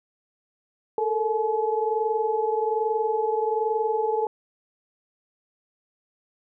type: tone cluster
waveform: sine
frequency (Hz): 433.8 / 455 / 855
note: A4 / A#4 / A5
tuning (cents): -25 / -42 / -50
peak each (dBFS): -26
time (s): 0.98-4.27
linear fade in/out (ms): 2
effects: none